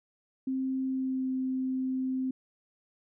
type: tone with pitch glide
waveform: sine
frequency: 263.1 to 260.1 Hz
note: C4 to C4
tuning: +10 to -10 cents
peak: -28 dBFS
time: 0.47-2.31 s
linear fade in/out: 5 ms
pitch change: -20 cents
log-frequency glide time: 0.87-1.31 s
effects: none